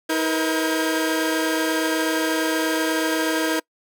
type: tone cluster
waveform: sawtooth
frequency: 318.9 / 471.7 / 500 / 1607 Hz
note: D#4 / A#4 / B4 / G6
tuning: +43 / +20 / +21 / +43 cents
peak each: -18 / -24 / -27 / -24 dBFS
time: 0.09-3.6 s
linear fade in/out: 10 ms
effects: noise-tail reverb RT60 0.1 s tail -25 dB re dry